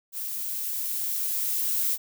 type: noise with level ramp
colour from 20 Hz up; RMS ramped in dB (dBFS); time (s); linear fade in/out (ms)
violet; -33 to -25; 0.12-1.98; 50
effects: none